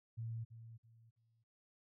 sine tone with echo, 114.1 Hz, A#2, 37 cents flat, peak -40 dBFS, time 0.17-0.45 s, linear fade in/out 20 ms, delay 330 ms, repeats 3, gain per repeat -11 dB, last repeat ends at 1.44 s, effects none

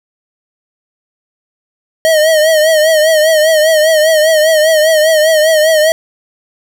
square tone with vibrato, 627 Hz, D#5, 13 cents sharp, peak -7 dBFS, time 2.05-5.92 s, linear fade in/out 0 ms, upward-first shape triangle, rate 5 Hz, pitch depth 79 cents each way, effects none

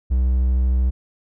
triangle tone with vibrato, 63.3 Hz, B1, 43 cents sharp, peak -13 dBFS, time 0.1-0.91 s, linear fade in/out 20 ms, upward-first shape triangle, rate 13 Hz, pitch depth 14 cents each way, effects none

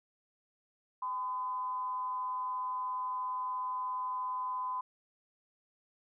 sine tone with amplitude modulation, 1014 Hz, B5, 45 cents sharp, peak -31 dBFS, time 1.02-4.81 s, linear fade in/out 5 ms, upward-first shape sine, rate 211 Hz, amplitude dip 45%, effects none

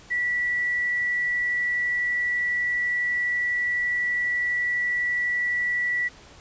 sine tone with quantisation, 1952 Hz, B6, 21 cents flat, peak -22 dBFS, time 0.1-6.09 s, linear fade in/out 20 ms, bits 8, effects pink hiss -49 dBFS RMS until 6.4 s + resampled to 16000 Hz

